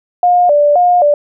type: tone with vibrato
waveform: sine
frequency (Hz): 646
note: E5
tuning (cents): -35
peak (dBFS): -6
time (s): 0.23-1.14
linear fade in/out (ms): 2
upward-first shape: square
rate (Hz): 1.9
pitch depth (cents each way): 170
effects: none